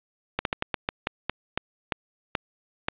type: slowing click train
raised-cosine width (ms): 0.3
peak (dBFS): -8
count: 12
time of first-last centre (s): 0.39-2.885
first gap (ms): 62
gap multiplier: 1.24
effects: resampled to 8000 Hz + 8-bit